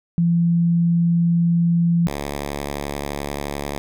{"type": "tone pair in turn", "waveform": ["sine", "5% pulse"], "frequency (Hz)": [170, 71.48], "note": ["F3", "D2"], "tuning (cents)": [-46, -46], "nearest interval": "octave + minor third", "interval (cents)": 1500, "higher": "first", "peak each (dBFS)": [-14, -14], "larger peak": "neither", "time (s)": [[0.18, 2.07], [2.07, 3.78]], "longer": "first", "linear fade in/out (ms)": 0, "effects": []}